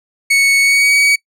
40% pulse tone with pitch glide, 2217 to 2261 Hz, C#7 to C#7, 0 to +34 cents, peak -8 dBFS, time 0.3-1.16 s, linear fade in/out 10 ms, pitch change +34 cents, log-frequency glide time 0.61-0.95 s, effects noise-tail reverb RT60 0.1 s tail -23 dB re dry + low-pass 11000 Hz 12 dB/octave

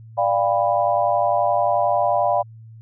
sine chord, G dominant seventh, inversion second, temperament equal with one note detuned, 587.3 / 698.5 / 798.2 / 987.8 Hz, D5 / F5 / G5 / B5, 0 / 0 / +31 / 0 cents, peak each -21 / -20 / -23 / -24 dBFS, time 0.17-2.43 s, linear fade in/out 20 ms, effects added 112 Hz sine -39 dBFS peak until 2.81 s

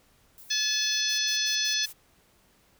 violet noise with tremolo, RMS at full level -48 dBFS, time 0.38-1.01 s, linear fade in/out 0 ms, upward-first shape square, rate 9.2 Hz, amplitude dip 35%
harmonic tone, 862 Hz, A5, 36 cents flat, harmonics 2 / 3 / 4 / 5 / 6 / 7, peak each -34 / -35 / -30 / -31 / -31 / -31 dBFS, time 0.5-1.86 s, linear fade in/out 10 ms
blue noise bursts, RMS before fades -43 dBFS, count 5, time 1.08-1.934 s, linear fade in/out 20 ms, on 110 ms, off 76 ms
effects pink hiss -63 dBFS RMS until 2.79 s

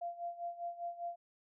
sine tone with tremolo, 691 Hz, F5, 19 cents flat, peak -36 dBFS, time 0.01-1.16 s, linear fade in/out 10 ms, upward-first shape sine, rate 5 Hz, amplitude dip 80%, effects none

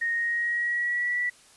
sine tone with pitch glide, 1860 to 1954.7 Hz, A#6 to B6, -4 to -18 cents, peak -24 dBFS, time 0.01-1.3 s, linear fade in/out 10 ms, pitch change +86 cents, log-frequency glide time 0.12-1.19 s, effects white hiss -55 dBFS RMS until 1.56 s + resampled to 24000 Hz

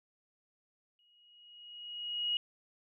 sine tone with exponential growth, 2893 Hz, F#7, 40 cents flat, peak -28 dBFS, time 0.99-2.37 s, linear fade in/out 1 ms, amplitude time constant 300 ms, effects none

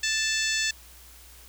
harmonic tone with a mistuned harmonic, 880 Hz, A5, in tune, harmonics 2 / 3 / 4 / 5 / 6 / 7 / 8 / 9, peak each -29 / -31 / -32 / -33 / -34 / -34 / -35 / -36 dBFS, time 0.03-0.71 s, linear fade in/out 5 ms, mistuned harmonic 9, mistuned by -39 cents, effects added 60 Hz sine -51 dBFS peak until 1.48 s + white hiss -51 dBFS RMS until 1.48 s

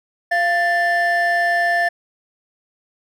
triangle tone pair together, 691 / 1767.6 Hz, F5 / A6, -19 / +7 cents, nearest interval octave + major third, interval 1626 cents, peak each -15 dBFS, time 0.31-1.89 s, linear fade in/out 10 ms, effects tanh soft clip ceiling -9 dBFS

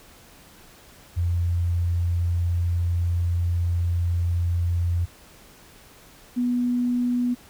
sine tone pair in turn, 86.6 / 244.9 Hz, F2 / B3, -14 / -14 cents, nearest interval octave + tritone, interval 1800 cents, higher second, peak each -20 dBFS, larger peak neither, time 1.16-5.06 / 6.36-7.35 s, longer first, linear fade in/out 20 ms, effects pink hiss -50 dBFS RMS until 7.49 s

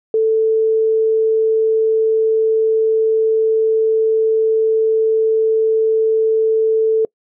sine tone, 442 Hz, A4, 8 cents sharp, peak -11 dBFS, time 0.14-7.05 s, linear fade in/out 2 ms, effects noise-tail reverb RT60 0.1 s tail -26 dB re dry

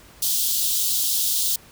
white high-pass noise, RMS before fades -22 dBFS, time 0.22-1.56 s, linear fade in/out 5 ms, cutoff 3200 Hz, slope 48 dB/octave, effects pink hiss -49 dBFS RMS until 1.71 s

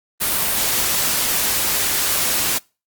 white noise, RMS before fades -19 dBFS, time 0.2-2.59 s, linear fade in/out 20 ms, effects noise-tail reverb RT60 0.3 s tail -25 dB re dry + Opus 32 kbps

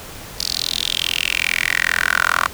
10% pulse tone with high-pass filter sweep, 42.35 Hz, E1, 48 cents sharp, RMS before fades -20 dBFS, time 0.38-2.48 s, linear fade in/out 20 ms, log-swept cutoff 4800 to 1200 Hz, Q 5.2, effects pink hiss -35 dBFS RMS until 2.53 s

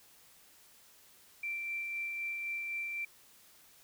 sine tone with tremolo, 2349 Hz, D7, in tune, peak -34 dBFS, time 1.43-3.05 s, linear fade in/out 5 ms, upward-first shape sine, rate 3.9 Hz, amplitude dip 25%, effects white hiss -61 dBFS RMS until 3.83 s

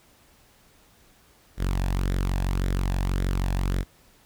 sawtooth tone with flanger, 46.25 Hz, F#1, in tune, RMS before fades -25 dBFS, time 1.57-3.85 s, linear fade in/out 50 ms, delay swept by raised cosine 0.54 to 1.19 ms, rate 1.8 Hz, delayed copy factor +0.5, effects pink hiss -58 dBFS RMS until 4.25 s

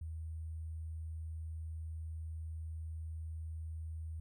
sine tone with sample-and-hold, 80 Hz, D#2, 49 cents sharp, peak -40 dBFS, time 0.01-4.2 s, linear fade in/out 5 ms, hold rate 8820 Hz, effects none

